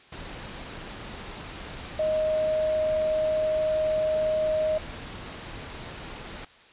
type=tone in noise; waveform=sine; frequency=623 Hz; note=D#5; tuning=2 cents sharp; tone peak=-22 dBFS; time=1.99-4.78 s; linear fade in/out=5 ms; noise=pink; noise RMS=-39 dBFS; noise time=0.12-6.45 s; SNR=+14 dB; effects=white hiss -53 dBFS RMS until 6.72 s + resampled to 8000 Hz